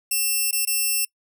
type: tone with dropouts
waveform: 5% pulse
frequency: 2700 Hz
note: E7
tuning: 41 cents sharp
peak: -11 dBFS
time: 0.11-1.05 s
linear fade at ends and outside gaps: 5 ms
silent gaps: 0.511-0.527 / 0.652-0.672 s
effects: noise-tail reverb RT60 0.1 s tail -26 dB re dry